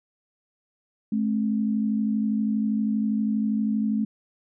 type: tone pair together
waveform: sine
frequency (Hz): 214.7 / 267.2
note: A3 / C4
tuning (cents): -42 / +36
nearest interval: major third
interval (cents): 378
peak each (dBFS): -22 / -29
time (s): 1.12-4.05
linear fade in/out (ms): 5
effects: none